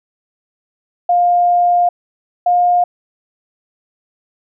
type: tone pair in turn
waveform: sine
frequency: 705 / 709.9 Hz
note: F5 / F5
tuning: +16 / +28 cents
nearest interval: unison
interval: 12 cents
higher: second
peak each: -9 dBFS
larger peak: neither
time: 1.09-1.89 / 2.46-2.84 s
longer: first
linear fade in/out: 5 ms
effects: none